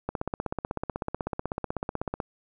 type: click train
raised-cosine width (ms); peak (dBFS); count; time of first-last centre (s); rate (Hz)
1; -15; 35; 0.09-2.202; 16.1
effects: none